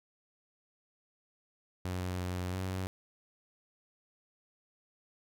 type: tone with pitch steps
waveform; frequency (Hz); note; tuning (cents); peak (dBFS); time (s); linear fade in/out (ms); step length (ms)
sawtooth; 91.1 / 90.5 / 93.6; F#2 / F#2 / F#2; -26 / -38 / +20; -30; 1.85-2.87; 0; 340
effects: none